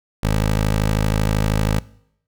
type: tone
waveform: 15% pulse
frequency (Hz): 52.8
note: G#1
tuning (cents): +29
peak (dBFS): -10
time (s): 0.23-1.79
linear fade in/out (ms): 5
effects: noise-tail reverb RT60 0.7 s tail -21 dB re dry